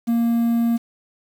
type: tone with quantisation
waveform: triangle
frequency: 233.1 Hz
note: A#3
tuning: in tune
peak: -14 dBFS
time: 0.07-0.78 s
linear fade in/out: 20 ms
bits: 7
effects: none